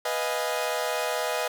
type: chord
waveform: sawtooth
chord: F half-diminished seventh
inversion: second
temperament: equal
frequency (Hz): 493.9 / 622.3 / 698.5 / 830.6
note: Cb5 / Eb5 / F5 / Ab5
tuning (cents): 0 / 0 / 0 / 0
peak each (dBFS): -27 / -26 / -30 / -30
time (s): 0.05-1.48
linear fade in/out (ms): 5
effects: none